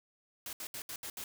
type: noise bursts at uneven times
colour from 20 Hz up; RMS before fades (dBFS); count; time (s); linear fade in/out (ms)
white; -42; 6; 0.46-0.53 / 0.6-0.67 / 0.74-0.82 / 0.89-0.96 / 1.03-1.1 / 1.17-1.24; 2
effects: none